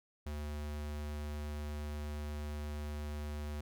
square tone, 74.3 Hz, D2, 21 cents sharp, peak -39 dBFS, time 0.26-3.61 s, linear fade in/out 5 ms, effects none

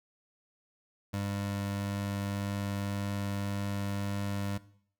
25% pulse tone, 100.2 Hz, G2, 38 cents sharp, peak -28 dBFS, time 1.13-4.58 s, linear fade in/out 10 ms, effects noise-tail reverb RT60 0.6 s tail -18 dB re dry

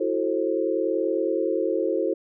sine chord, F# half-diminished seventh, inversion third, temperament equal with one note detuned, 329.6 / 370 / 440 / 531.2 Hz, E4 / F#4 / A4 / C5, 0 / 0 / 0 / +26 cents, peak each -27 dBFS, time 0-2.14 s, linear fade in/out 10 ms, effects none

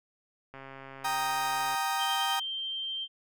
click train, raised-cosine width 0.5 ms, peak -30 dBFS, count 164, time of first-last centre 0.54-1.747 s, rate 135 Hz
35% pulse chord, Eb major, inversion first, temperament equal, 784 / 932.3 / 1244.5 Hz, G5 / Bb5 / Eb6, 0 / 0 / 0 cents, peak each -30 / -31 / -32 dBFS, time 1.04-2.4 s, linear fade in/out 10 ms
sine tone, 3146 Hz, G7, 6 cents sharp, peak -32 dBFS, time 1.97-3.08 s, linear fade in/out 50 ms
effects none

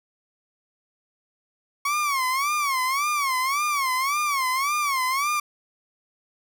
30% pulse tone with vibrato, 1108.7 Hz, C#6, in tune, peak -19 dBFS, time 1.85-5.4 s, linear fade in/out 5 ms, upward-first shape sine, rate 1.8 Hz, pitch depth 150 cents each way, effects none

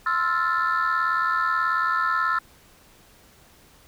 sine chord, F major seventh, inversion second, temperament equal, 1046.5 / 1318.5 / 1396.9 / 1760 Hz, C6 / E6 / F6 / A6, 0 / 0 / 0 / 0 cents, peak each -27 / -22 / -25 / -27 dBFS, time 0.06-2.39 s, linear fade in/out 5 ms, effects tanh soft clip ceiling -15 dBFS + pink hiss -54 dBFS RMS until 3.87 s

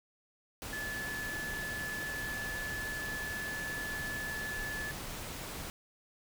sine tone in noise, 1728 Hz, A6, 32 cents flat, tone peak -37 dBFS, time 0.73-4.91 s, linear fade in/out 0 ms, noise pink, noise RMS -42 dBFS, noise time 0.62-5.7 s, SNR +2 dB, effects none

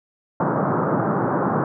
pink band-pass noise, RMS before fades -21 dBFS, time 0.4-1.64 s, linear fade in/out 2 ms, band 120 to 1400 Hz, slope 48 dB/octave, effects none

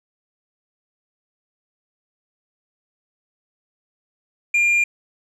sine tone with tanh clipping, 2400 Hz, D7, 37 cents sharp, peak -15 dBFS, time 4.54-4.84 s, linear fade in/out 5 ms, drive 3 dB, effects none

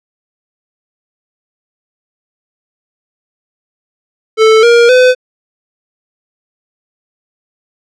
square tone with pitch steps, 440 / 471.6 / 505.4 Hz, A4 / A#4 / B4, 0 / +20 / +40 cents, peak -4 dBFS, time 4.37-5.15 s, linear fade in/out 50 ms, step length 260 ms, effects low-pass 5000 Hz 12 dB/octave

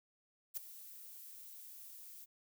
violet noise with ADSR envelope, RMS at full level -38 dBFS, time 0.54-2.26 s, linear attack 30 ms, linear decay 9 ms, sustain -15 dB, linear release 26 ms, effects none

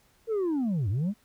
sine linear two-way sweep, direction down then up, 466.2 to 88.9 to 219.4 Hz, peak -22 dBFS, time 0.27-1.14 s, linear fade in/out 50 ms, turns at 0.89 s, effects tanh soft clip ceiling -24 dBFS + pink hiss -64 dBFS RMS until 1.24 s

